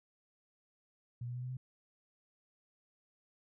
sine tone with pitch steps, 120.4 / 122.36 / 124.36 / 126.39 / 128.45 Hz, B2 / B2 / B2 / B2 / C3, -44 / -16 / +12 / +40 / -32 cents, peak -38 dBFS, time 1.21-1.57 s, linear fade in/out 5 ms, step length 72 ms, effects none

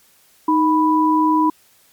sine tone pair together, 311.1 / 987.7 Hz, D#4 / B5, 0 / 0 cents, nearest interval octave + minor sixth, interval 2000 cents, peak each -15 dBFS, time 0.48-1.5 s, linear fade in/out 5 ms, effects white hiss -54 dBFS RMS until 1.92 s + MP3 96 kbps

